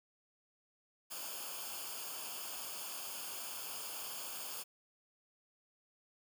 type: noise with comb filter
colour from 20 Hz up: white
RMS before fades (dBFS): -44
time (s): 1.1-4.64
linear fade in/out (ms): 20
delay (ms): 0.51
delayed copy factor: -0.75
effects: none